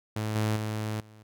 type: tone with level steps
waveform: sawtooth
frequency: 108 Hz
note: A2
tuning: 32 cents flat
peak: -25 / -21 / -26 / -46 dBFS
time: 0.16-1.23 s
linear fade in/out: 5 ms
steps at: 0.35 / 0.56 / 1 s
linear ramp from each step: 5 ms
effects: none